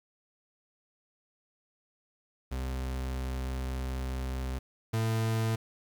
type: tone pair in turn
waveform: 40% pulse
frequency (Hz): 64.7 / 111.96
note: C2 / A2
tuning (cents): -19 / +31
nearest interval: major sixth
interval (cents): 950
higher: second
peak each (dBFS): -31 / -26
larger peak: second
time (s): 2.51-4.59 / 4.93-5.56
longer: first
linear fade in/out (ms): 10
effects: 10-bit